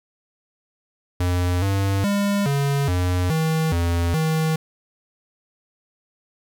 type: tone with pitch steps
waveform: square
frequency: 89.2 / 98.1 / 201.7 / 140.5 / 89.9 / 159.6 / 85.5 / 158.8 Hz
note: F2 / G2 / G3 / C#3 / F#2 / D#3 / F2 / D#3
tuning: +37 / +2 / +50 / +24 / -49 / +44 / -36 / +36 cents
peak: -19 dBFS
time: 1.2-4.56 s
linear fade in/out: 5 ms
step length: 420 ms
effects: 9-bit